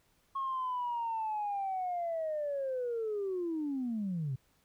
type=linear sweep; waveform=sine; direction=down; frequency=1093 to 124 Hz; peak=-31 dBFS; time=0.35-4.36 s; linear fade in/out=10 ms; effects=tanh soft clip ceiling -28 dBFS + pink hiss -71 dBFS RMS until 4.64 s